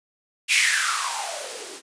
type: noise with band-pass filter sweep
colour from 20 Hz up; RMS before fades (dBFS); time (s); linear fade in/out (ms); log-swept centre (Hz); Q
violet; -24; 0.48-1.82; 50; 2600 to 300; 6.7
effects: resampled to 22050 Hz